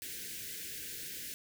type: band-stop noise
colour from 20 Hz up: white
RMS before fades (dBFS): -43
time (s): 0.02-1.34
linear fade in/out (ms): 0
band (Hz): 510 to 1500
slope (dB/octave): 96
effects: none